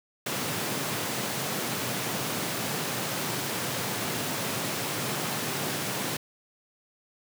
pink high-pass noise, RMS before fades -31 dBFS, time 0.26-6.17 s, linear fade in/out 5 ms, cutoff 110 Hz, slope 48 dB/octave, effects none

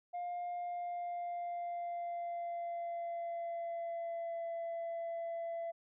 sine tone with pitch glide, 706 to 672.2 Hz, F5 to E5, +19 to +34 cents, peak -35 dBFS, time 0.13-5.72 s, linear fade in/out 20 ms, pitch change -85 cents, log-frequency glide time 0.52-4.46 s, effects tanh soft clip ceiling -36 dBFS

